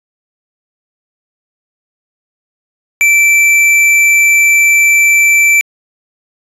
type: tone with tanh clipping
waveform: sine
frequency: 2333 Hz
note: D7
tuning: 12 cents flat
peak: -7 dBFS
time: 3.01-5.61 s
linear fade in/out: 0 ms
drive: 12 dB
effects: resampled to 32000 Hz

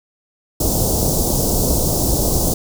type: band-stop noise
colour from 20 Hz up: pink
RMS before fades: -17 dBFS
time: 0.6-2.54 s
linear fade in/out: 5 ms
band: 720 to 5400 Hz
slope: 24 dB/octave
effects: none

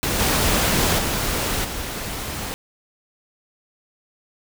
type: noise with level steps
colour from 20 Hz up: pink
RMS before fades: -22 / -19 / -23 / -29 dBFS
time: 0.03-2.54 s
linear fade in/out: 0 ms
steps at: 0.19 / 0.98 / 1.64 s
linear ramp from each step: 10 ms
effects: none

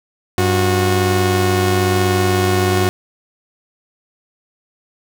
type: tone pair together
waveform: sawtooth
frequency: 96.3 / 364.1 Hz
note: G2 / F#4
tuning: -30 / -28 cents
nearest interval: octave + major seventh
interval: 2302 cents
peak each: -12 dBFS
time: 0.38-2.89 s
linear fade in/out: 0 ms
effects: none

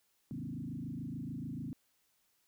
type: tone with frequency modulation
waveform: sine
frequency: 199.3 Hz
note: G3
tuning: 29 cents sharp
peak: -38 dBFS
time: 0.31-1.73 s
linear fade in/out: 0 ms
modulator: 26.9 Hz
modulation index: 3
effects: white hiss -75 dBFS RMS until 2.47 s

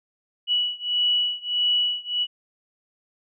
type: beating tone pair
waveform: sine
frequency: 2940 / 2941.6 Hz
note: F#7 / F#7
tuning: -12 / -11 cents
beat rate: 1.6 Hz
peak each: -23 / -24 dBFS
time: 0.47-2.27 s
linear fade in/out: 50 ms
effects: none

